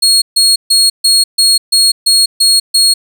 30% pulse tone bursts, 4300 Hz, C8, 47 cents sharp, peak -3 dBFS, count 9, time 0.02-2.94 s, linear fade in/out 10 ms, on 200 ms, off 140 ms, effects none

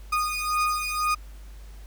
35% pulse beating tone pair, 1232 / 1234 Hz, D#6 / D#6, -17 / -15 cents, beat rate 2 Hz, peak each -25 dBFS, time 0.12-1.15 s, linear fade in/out 10 ms, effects added 50 Hz sine -40 dBFS peak until 1.86 s + pink hiss -55 dBFS RMS until 1.86 s

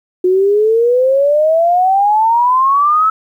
sine exponential sweep, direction up, 359.8 to 1312 Hz, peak -8 dBFS, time 0.24-3.1 s, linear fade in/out 5 ms, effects 8-bit

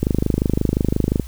click train, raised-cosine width 3 ms, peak -4 dBFS, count 31, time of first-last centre 0.03-1.197 s, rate 25.7 Hz, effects added 60 Hz sine -31 dBFS peak until 1.27 s + white hiss -46 dBFS RMS until 1.27 s

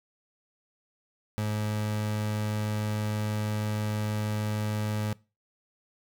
30% pulse tone, 106.3 Hz, G#2, 41 cents sharp, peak -25 dBFS, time 1.38-5.13 s, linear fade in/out 0 ms, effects noise-tail reverb RT60 0.3 s tail -22 dB re dry

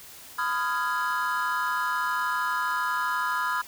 triangle chord, F half-diminished seventh, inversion second, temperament equal with one note detuned, 1004.5 / 1244.5 / 1396.9 / 1661.2 Hz, Cb6 / Eb6 / F6 / Ab6, +29 / 0 / 0 / 0 cents, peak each -27 / -29 / -29 / -30 dBFS, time 0.38-3.62 s, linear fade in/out 10 ms, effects white hiss -46 dBFS RMS until 3.67 s

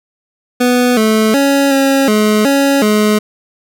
25% pulse tone with pitch steps, 247.2 / 218.1 / 278.2 / 272.6 / 212.9 / 277.7 / 211.9 Hz, B3 / A3 / C#4 / C#4 / G#3 / C#4 / G#3, +2 / -15 / +6 / -29 / +43 / +3 / +35 cents, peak -5 dBFS, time 0.6-3.19 s, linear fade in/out 10 ms, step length 370 ms, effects none

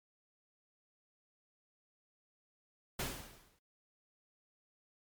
pink noise with exponential decay, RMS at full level -35 dBFS, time 2.99-3.59 s, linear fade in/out 5 ms, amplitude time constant 130 ms, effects MP3 96 kbps

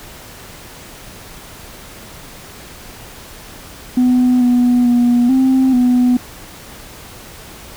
sine tone with pitch steps, 250 / 245.4 / 241.8 / 262.1 / 247.8 Hz, B3 / B3 / B3 / C4 / B3, +21 / -11 / -36 / +3 / +6 cents, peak -7 dBFS, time 3.97-6.17 s, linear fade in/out 5 ms, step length 440 ms, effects tanh soft clip ceiling -7 dBFS + pink hiss -36 dBFS RMS until 7.76 s

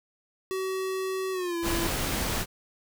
square tone with pitch glide, 378.7 to 337.4 Hz, F#4 to E4, +40 to +40 cents, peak -29 dBFS, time 0.51-1.87 s, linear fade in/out 0 ms, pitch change -200 cents, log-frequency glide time 1.32-1.58 s
pink noise, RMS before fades -29 dBFS, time 1.62-2.46 s, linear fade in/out 50 ms
effects none

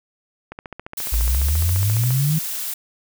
click train, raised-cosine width 0.5 ms, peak -18 dBFS, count 24, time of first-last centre 0.52-2.106 s, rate 14.5 Hz
blue noise, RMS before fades -27 dBFS, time 0.97-2.74 s, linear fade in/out 5 ms
sine exponential sweep, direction up, 52.6 to 162.8 Hz, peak -16 dBFS, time 1.12-2.39 s, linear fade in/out 10 ms
effects none

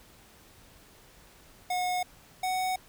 square tone pair in turn, 726 / 743.4 Hz, F#5 / F#5, -33 / +8 cents, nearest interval unison, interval 41 cents, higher second, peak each -28 dBFS, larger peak neither, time 1.7-2.03 / 2.43-2.76 s, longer neither, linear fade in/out 5 ms, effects pink hiss -56 dBFS RMS until 2.88 s

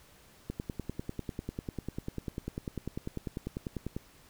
click train, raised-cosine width 3 ms, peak -22 dBFS, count 36, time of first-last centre 0.5-3.965 s, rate 10.1 Hz, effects pink hiss -59 dBFS RMS until 4.29 s

